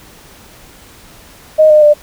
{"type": "tone with pitch steps", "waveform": "sine", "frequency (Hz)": [622.3, 608.1, 594.2], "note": ["D#5", "D#5", "D5"], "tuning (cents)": [0, -40, 20], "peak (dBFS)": -3, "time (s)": [1.58, 1.94], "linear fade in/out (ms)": 20, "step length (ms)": 120, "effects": ["pink hiss -40 dBFS RMS until 2.02 s"]}